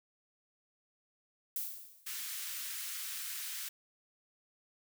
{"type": "noise with exponential decay", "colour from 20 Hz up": "violet", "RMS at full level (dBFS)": -35, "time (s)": [1.56, 2.21], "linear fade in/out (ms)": 2, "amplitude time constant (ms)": 140}
{"type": "high-pass noise", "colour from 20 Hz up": "white", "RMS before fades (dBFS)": -41, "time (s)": [2.06, 3.69], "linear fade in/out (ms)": 10, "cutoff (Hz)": 1400, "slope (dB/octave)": 24}
{"effects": []}